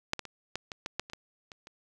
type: clicks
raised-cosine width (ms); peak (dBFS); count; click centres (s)
0.2; -10 / -18 / -25 / -16 / -21 / -17 / -13 / -29 / -20 / -28 / -30; 11; 0.134 / 0.193 / 0.253 / 0.556 / 0.718 / 0.861 / 0.996 / 1.099 / 1.134 / 1.518 / 1.671
effects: none